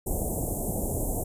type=band-stop noise; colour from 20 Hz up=pink; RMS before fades=-29 dBFS; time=0.06-1.24 s; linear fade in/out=10 ms; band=770 to 7600 Hz; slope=48 dB/octave; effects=resampled to 32000 Hz